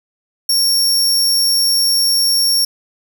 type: tone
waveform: sawtooth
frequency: 5510 Hz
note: F8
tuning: 24 cents flat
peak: -9 dBFS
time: 0.49-2.65 s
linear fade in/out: 5 ms
effects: none